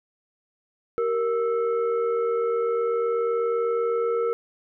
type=tone with frequency modulation; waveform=sine; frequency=466.2 Hz; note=A#4; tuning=in tune; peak=-21 dBFS; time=0.98-4.33 s; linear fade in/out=0 ms; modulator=852 Hz; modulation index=0.62; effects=none